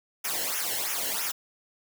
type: noise with flanger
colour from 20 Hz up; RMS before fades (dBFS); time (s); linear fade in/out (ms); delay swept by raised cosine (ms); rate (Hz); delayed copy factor
white; -30; 0.24-1.32; 10; 0.23 to 0.85; 3; -0.8
effects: none